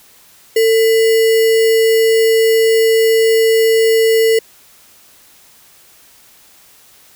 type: tone with sample-and-hold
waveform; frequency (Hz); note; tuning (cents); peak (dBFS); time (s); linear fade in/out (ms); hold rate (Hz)
sine; 448.2; A4; +32; -8; 0.56-4.39; 5; 2450
effects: white hiss -46 dBFS RMS until 7.15 s